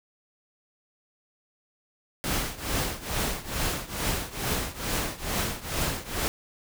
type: noise with tremolo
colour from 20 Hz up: pink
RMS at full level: -26 dBFS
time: 2.24-6.28 s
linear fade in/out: 0 ms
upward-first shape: triangle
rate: 2.3 Hz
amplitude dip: 90%
effects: none

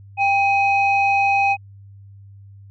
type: tone pair together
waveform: sine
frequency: 794.1 / 2521 Hz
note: G5 / D#7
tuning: +22 / +22 cents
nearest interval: octave + minor sixth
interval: 2000 cents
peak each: -15 / -18 dBFS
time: 0.17-1.57 s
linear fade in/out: 50 ms
effects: tanh soft clip ceiling -8 dBFS + added 99 Hz sine -40 dBFS peak until 2.7 s

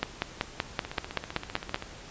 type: two click trains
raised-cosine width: 0.3 ms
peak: -20 / -10 dBFS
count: 16 / 10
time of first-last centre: 0.85-1.824 / 0.03-1.744 s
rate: 15.4 / 5.25 Hz
effects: pink hiss -46 dBFS RMS until 2.1 s + resampled to 16000 Hz

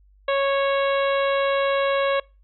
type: harmonic tone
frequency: 552 Hz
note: C#5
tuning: 7 cents flat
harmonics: 1 / 2 / 3 / 4 / 5 / 6 / 7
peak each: -20 / -26 / -30 / -32 / -34 / -36 / -37 dBFS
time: 0.28-2.2 s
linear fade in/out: 5 ms
effects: noise-tail reverb RT60 0.3 s tail -25 dB re dry + added 49 Hz sine -52 dBFS peak until 2.43 s

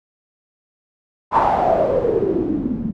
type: noise with low-pass filter sweep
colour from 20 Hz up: white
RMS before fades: -18 dBFS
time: 1.31-2.93 s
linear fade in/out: 50 ms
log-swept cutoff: 1000 to 200 Hz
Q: 8.2
effects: none

